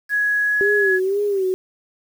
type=tone with pitch glide; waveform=sine; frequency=1673 to 1684.6 Hz; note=G#6 to G#6; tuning=+12 to +24 cents; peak=-16 dBFS; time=0.09-1 s; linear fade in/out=50 ms; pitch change=+12 cents; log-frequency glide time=0.45-0.59 s
type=tone with vibrato; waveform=sine; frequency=392 Hz; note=G4; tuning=in tune; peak=-17 dBFS; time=0.61-1.54 s; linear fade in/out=0 ms; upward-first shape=sine; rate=2 Hz; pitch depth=91 cents each way
effects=7-bit